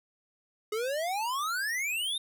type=exponential sweep; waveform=square; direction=up; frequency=414.7 to 3729 Hz; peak=-30 dBFS; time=0.72-2.18 s; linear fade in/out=5 ms; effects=none